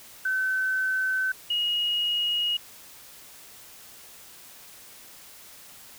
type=tone pair in turn; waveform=sine; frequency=1527 / 2883 Hz; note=G6 / F#7; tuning=-46 / -46 cents; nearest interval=major seventh; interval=1100 cents; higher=second; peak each=-23 dBFS; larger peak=neither; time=0.25-1.32 / 1.5-2.57 s; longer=neither; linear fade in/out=5 ms; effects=white hiss -48 dBFS RMS until 5.98 s